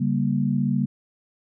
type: chord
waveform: sine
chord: G diminished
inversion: second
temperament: just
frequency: 141.12 / 196 / 235.2 Hz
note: Db3 / G3 / Bb3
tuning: +31 / 0 / +16 cents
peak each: -24 dBFS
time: 0-0.86 s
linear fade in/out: 10 ms
effects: none